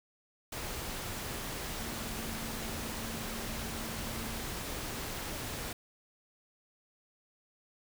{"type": "tone in noise", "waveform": "sine", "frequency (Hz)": 225.3, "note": "A3", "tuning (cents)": 41, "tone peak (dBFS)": -44, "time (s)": [1.8, 4.4], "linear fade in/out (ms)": 5, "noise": "pink", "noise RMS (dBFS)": -39, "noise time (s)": [0.52, 5.73], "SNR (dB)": -8, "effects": []}